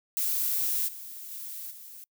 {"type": "noise with level steps", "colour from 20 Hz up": "violet", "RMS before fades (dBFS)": [-28, -42, -39, -46], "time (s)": [0.17, 2.04], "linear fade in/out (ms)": 0, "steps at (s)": [0.87, 1.3, 1.7], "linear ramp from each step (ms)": 20, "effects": ["noise-tail reverb RT60 0.1 s tail -26 dB re dry"]}